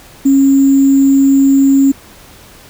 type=tone with sample-and-hold; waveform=sine; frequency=273.5 Hz; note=C#4; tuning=23 cents flat; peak=-5 dBFS; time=0.25-1.92 s; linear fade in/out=10 ms; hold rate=7350 Hz; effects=pink hiss -39 dBFS RMS until 2.69 s